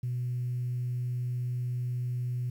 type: tone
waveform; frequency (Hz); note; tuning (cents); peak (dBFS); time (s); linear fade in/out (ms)
sine; 123.47; B2; 0; -28; 0.03-2.5; 5
effects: tanh soft clip ceiling -25 dBFS + 10-bit